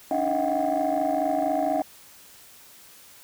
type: tone cluster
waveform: sine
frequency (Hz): 284.1 / 308.4 / 635 / 718 / 772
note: C#4 / D#4 / D#5 / F5 / G5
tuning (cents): +43 / -15 / +35 / +48 / -27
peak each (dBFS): -28 / -31 / -25 / -26 / -28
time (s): 0.11-1.82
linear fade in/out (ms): 2
effects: tanh soft clip ceiling -16 dBFS + white hiss -50 dBFS RMS until 3.23 s